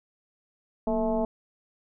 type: tone with frequency modulation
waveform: sine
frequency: 444.4 Hz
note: A4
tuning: 17 cents sharp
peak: -23 dBFS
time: 0.87-1.25 s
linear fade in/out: 2 ms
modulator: 211 Hz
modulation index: 1.7
effects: none